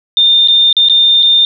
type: tone with dropouts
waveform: sine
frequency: 3617 Hz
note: A7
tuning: 47 cents sharp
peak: -5 dBFS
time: 0.17-1.45 s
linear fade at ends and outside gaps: 1 ms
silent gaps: 0.475-0.484 / 0.728-0.767 / 0.886-0.897 / 1.226-1.23 s
effects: none